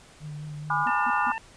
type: tone with vibrato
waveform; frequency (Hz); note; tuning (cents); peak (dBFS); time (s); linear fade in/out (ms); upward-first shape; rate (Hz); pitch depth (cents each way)
sine; 150; D3; +37; -34; 0.2-0.87; 50; triangle; 4.8; 28
type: chord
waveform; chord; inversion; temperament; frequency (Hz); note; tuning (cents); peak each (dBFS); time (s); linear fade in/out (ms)
sine; G# diminished seventh; none; just; 830.6 / 996.7 / 1196.1 / 1435.3; G#5 / B5 / D6 / F6; 0 / +16 / +31 / +47; -28; 0.7-1.32; 2
type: tone bursts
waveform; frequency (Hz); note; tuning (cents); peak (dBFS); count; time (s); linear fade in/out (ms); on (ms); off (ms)
sine; 243.8; B3; -22; -34; 3; 0.86-1.306; 5; 42; 160
type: harmonic tone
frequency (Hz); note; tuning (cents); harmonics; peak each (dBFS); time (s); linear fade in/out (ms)
896; A5; +31; 1 / 2 / 3; -32 / -35 / -37; 0.87-1.38; 0
effects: pink hiss -52 dBFS RMS until 1.56 s + resampled to 22050 Hz